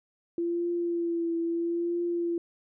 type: tone with vibrato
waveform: sine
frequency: 340 Hz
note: F4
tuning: 46 cents flat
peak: -26 dBFS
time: 0.38-2.38 s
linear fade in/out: 2 ms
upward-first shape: triangle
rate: 0.76 Hz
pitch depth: 34 cents each way
effects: none